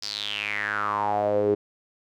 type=tone with band-pass filter sweep; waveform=sawtooth; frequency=103.83 Hz; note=G#2; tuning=in tune; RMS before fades=-26 dBFS; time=0.02-1.55 s; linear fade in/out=10 ms; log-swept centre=5100 to 380 Hz; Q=7.4; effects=none